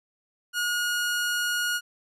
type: tone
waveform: sawtooth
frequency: 1440 Hz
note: F#6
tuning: 47 cents flat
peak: -21 dBFS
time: 0.53-1.81 s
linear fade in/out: 50 ms
effects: resampled to 32000 Hz